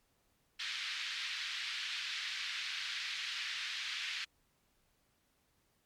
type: band-pass noise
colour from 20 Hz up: white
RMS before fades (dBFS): -40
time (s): 0.59-4.25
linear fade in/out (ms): 10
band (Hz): 1600 to 4200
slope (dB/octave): 24
effects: pink hiss -75 dBFS RMS until 5.85 s + MP3 96 kbps